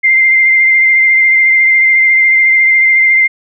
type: tone with vibrato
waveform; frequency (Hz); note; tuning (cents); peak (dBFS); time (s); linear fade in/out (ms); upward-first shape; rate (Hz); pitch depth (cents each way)
sine; 2093; C7; 0; -5; 0.03-3.28; 20; triangle; 14; 24
effects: none